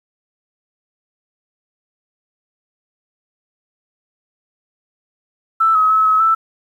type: tone with pitch steps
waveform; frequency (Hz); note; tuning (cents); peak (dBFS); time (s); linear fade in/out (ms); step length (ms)
sine; 1323 / 1274 / 1294 / 1283 / 1322; E6 / D#6 / E6 / E6 / E6; +6 / +41 / -32 / -47 / +5; -10; 5.6-6.35; 10; 150
effects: 8-bit